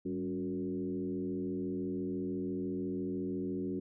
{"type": "tone with frequency modulation", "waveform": "sine", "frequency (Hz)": 280.8, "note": "C#4", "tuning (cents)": 22, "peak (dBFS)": -33, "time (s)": [0.05, 3.8], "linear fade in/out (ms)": 10, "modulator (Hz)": 85.9, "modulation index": 1.3, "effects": []}